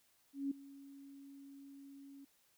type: tone with ADSR envelope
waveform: sine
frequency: 277.2 Hz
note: C#4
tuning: in tune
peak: -33 dBFS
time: 0.33-2.25 s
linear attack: 180 ms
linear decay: 7 ms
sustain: -19 dB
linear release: 8 ms
effects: white hiss -73 dBFS RMS until 2.57 s